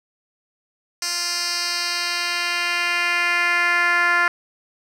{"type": "tone with band-pass filter sweep", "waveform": "10% pulse", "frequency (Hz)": 348.5, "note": "F4", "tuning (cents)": -4, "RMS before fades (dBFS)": -21, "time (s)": [1.02, 4.28], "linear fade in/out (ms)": 2, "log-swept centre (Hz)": [6000, 1600], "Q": 1.9, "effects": []}